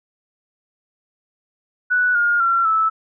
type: tone with pitch steps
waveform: sine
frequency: 1479 / 1420.4 / 1364.1 / 1310.1 Hz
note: F#6 / F6 / F6 / E6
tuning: -1 / +29 / -41 / -11 cents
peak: -14 dBFS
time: 1.9-2.9 s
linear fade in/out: 20 ms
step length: 250 ms
effects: none